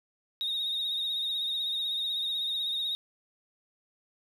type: tone with vibrato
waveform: sine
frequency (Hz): 3729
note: A#7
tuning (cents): 0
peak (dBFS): -27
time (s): 0.41-2.95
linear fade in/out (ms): 0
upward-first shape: sine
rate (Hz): 16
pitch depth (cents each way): 43
effects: tanh soft clip ceiling -26 dBFS + 10-bit